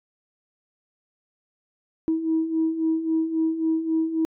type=beating tone pair; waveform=sine; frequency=319.2 / 322.9 Hz; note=D#4 / E4; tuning=+44 / -36 cents; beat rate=3.7 Hz; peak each=-27 / -21 dBFS; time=2.08-4.25 s; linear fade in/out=0 ms; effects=tanh soft clip ceiling -14 dBFS